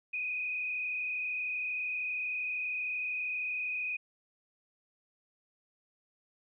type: tone with frequency modulation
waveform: sine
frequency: 2489 Hz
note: D#7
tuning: in tune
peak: -32 dBFS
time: 0.13-3.97 s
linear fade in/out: 10 ms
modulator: 32.8 Hz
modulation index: 1.6
effects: none